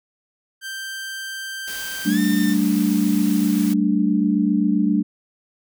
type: tone with pitch glide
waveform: sawtooth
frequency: 1568 to 1801.2 Hz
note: G6 to A6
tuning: 0 to +40 cents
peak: -25 dBFS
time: 0.61-2.56 s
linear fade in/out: 50 ms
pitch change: +240 cents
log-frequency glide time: 2.08-2.19 s
type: noise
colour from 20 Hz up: white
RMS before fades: -34 dBFS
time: 1.67-3.74 s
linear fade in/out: 10 ms
type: chord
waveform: sine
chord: G suspended second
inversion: none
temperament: equal with one note detuned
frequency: 192.41 / 220 / 293.7 Hz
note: G3 / A3 / D4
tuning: -32 / 0 / 0 cents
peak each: -20 dBFS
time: 2.05-5.03 s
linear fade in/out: 20 ms
effects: none